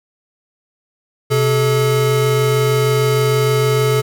square tone pair together, 128 / 430.5 Hz, C3 / A4, -38 / -38 cents, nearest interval octave + major sixth, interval 2100 cents, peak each -16 / -16 dBFS, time 1.3-4.02 s, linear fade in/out 20 ms, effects none

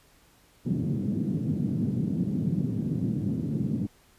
white band-pass noise, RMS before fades -28 dBFS, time 0.65-3.87 s, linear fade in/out 10 ms, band 120 to 240 Hz, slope 24 dB/octave, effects pink hiss -60 dBFS RMS until 4.18 s + resampled to 32000 Hz

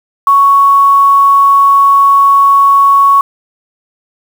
sine tone with quantisation, 1112 Hz, C#6, 5 cents sharp, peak -3 dBFS, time 0.27-3.21 s, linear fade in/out 2 ms, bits 5, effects none

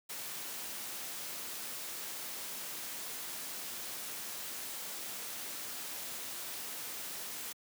white noise, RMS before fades -42 dBFS, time 0.09-7.53 s, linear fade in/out 10 ms, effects high-pass 150 Hz 12 dB/octave

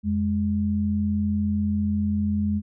sine tone pair together, 87.33 / 207.7 Hz, F2 / G#3, 0 / 0 cents, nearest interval octave + minor third, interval 1500 cents, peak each -26 / -22 dBFS, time 0.03-2.62 s, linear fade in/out 50 ms, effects none

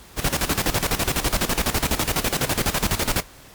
pink noise with tremolo, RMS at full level -20 dBFS, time 0.16-3.24 s, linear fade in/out 50 ms, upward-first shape square, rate 12 Hz, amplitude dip 75%, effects pink hiss -46 dBFS RMS until 3.54 s + MP3 96 kbps

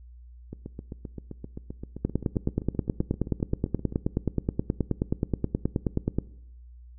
two click trains, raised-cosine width 3 ms, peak -11 / -23 dBFS, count 40 / 27, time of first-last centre 2.05-6.186 / 0.53-3.924 s, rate 9.43 / 7.66 Hz, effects noise-tail reverb RT60 0.8 s tail -21 dB re dry + added 60 Hz sine -45 dBFS peak until 6.98 s

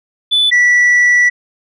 sine tone pair in turn, 3484 / 1955.3 Hz, A7 / B6, -18 / -18 cents, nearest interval minor seventh, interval 1000 cents, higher first, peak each -7 / -4 dBFS, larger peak second, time 0.31-0.51 / 0.51-1.3 s, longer second, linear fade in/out 20 ms, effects tanh soft clip ceiling -6 dBFS

